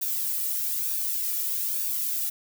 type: noise with flanger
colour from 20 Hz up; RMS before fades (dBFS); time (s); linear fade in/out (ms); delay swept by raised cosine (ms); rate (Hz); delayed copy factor
violet; -28; 0.01-2.3; 10; 0.96 to 1.91; 1.1; -0.55
effects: none